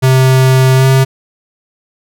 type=tone with pitch glide; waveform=square; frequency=130.81 to 132.79 Hz; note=C3 to C3; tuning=0 to +26 cents; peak=-6 dBFS; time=0.02-1.05 s; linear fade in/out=20 ms; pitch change=+26 cents; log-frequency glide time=0.75-0.86 s; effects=none